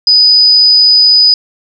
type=tone; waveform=sine; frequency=4978 Hz; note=D#8; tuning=in tune; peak=-3 dBFS; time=0.07-1.34 s; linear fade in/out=2 ms; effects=none